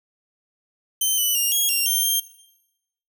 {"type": "tone with pitch steps", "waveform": "5% pulse", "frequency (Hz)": [3090, 2980, 2817, 3295, 2770, 3160, 3182], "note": ["G7", "F#7", "F7", "G#7", "F7", "G7", "G7"], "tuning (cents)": [-26, 12, 14, -14, -15, 13, 25], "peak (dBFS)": -11, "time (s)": [1.01, 2.2], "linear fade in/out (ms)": 5, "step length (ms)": 170, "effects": ["noise-tail reverb RT60 0.9 s tail -18 dB re dry"]}